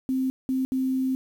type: tone bursts at uneven times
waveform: sine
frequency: 261.6 Hz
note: C4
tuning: in tune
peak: -22 dBFS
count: 3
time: 0.09-0.3 / 0.49-0.65 / 0.72-1.15 s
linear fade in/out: 0 ms
effects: 8-bit